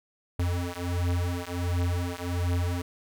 square beating tone pair, 87.31 / 88.71 Hz, F2 / F2, 0 / +28 cents, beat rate 1.4 Hz, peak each -30 dBFS, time 0.39-2.82 s, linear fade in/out 5 ms, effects 11-bit

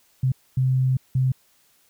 sine tone bursts at uneven times, 130 Hz, C3, 11 cents flat, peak -17 dBFS, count 3, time 0.23-0.32 / 0.57-0.97 / 1.15-1.32 s, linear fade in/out 5 ms, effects white hiss -61 dBFS RMS until 1.89 s

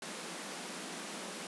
pink high-pass noise, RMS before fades -43 dBFS, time 0.02-1.47 s, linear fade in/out 2 ms, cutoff 170 Hz, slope 96 dB/octave, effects resampled to 24000 Hz

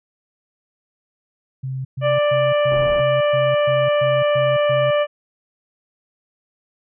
sine tone bursts, 131.8 Hz, C3, 13 cents sharp, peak -23 dBFS, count 10, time 1.63-4.91 s, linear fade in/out 10 ms, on 220 ms, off 120 ms
harmonic tone, 589 Hz, D5, 5 cents sharp, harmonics 1 / 2 / 3 / 4 / 5, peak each -15 / -25 / -29 / -31 / -31 dBFS, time 2.01-5.07 s, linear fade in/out 50 ms
pink low-pass noise, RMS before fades -31 dBFS, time 2.7-3.02 s, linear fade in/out 20 ms, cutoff 1100 Hz, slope 24 dB/octave
effects none

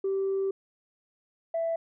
sine tone pair in turn, 388.4 / 662.3 Hz, G4 / E5, -16 / +8 cents, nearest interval major sixth, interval 924 cents, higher second, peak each -24 / -25 dBFS, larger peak first, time 0.04-0.51 / 1.54-1.76 s, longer first, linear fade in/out 5 ms, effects tanh soft clip ceiling -22 dBFS

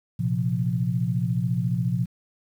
sine chord, Bb suspended second, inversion none, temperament equal, 116.54 / 130.81 / 174.61 Hz, Bb2 / C3 / F3, 0 / 0 / 0 cents, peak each -26 dBFS, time 0.19-2.06 s, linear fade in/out 10 ms, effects 9-bit

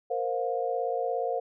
sine chord, Bb suspended second, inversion none, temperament equal with one note detuned, 466.2 / 523.3 / 709.8 Hz, Bb4 / C5 / F5, 0 / 0 / +28 cents, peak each -31 dBFS, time 0.1-1.4 s, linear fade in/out 10 ms, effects none

